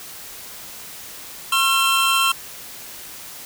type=tone cluster; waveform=square; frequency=1073 / 1355 / 2692 / 3157 Hz; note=C6 / E6 / E7 / G7; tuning=+43 / +47 / +36 / +12 cents; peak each=-22 dBFS; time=1.52-2.32 s; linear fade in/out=5 ms; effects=white hiss -37 dBFS RMS until 3.45 s